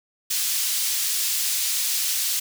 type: high-pass noise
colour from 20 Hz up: pink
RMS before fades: -24 dBFS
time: 0.3-2.4 s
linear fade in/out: 10 ms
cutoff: 4300 Hz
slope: 12 dB/octave
effects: none